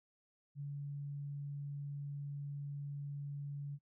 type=tone; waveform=sine; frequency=142.8 Hz; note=D3; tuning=48 cents flat; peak=-40 dBFS; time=0.55-3.79 s; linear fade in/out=50 ms; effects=noise-tail reverb RT60 0.1 s tail -26 dB re dry